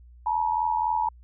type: tone pair together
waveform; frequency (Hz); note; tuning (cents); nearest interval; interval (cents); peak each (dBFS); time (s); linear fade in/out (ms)
sine; 869 / 952.8; A5 / A#5; -22 / +38; major second; 160; -25; 0.26-1.09; 5
effects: added 60 Hz sine -47 dBFS peak until 1.23 s